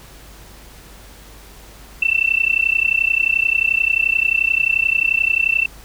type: tone with amplitude modulation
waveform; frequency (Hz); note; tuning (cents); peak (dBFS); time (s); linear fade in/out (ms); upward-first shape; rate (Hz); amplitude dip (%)
sine; 2677; E7; +26; -10; 2.02-5.66; 5; sine; 31.4; 95
effects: added 50 Hz sine -42 dBFS peak until 5.84 s + pink hiss -43 dBFS RMS until 5.84 s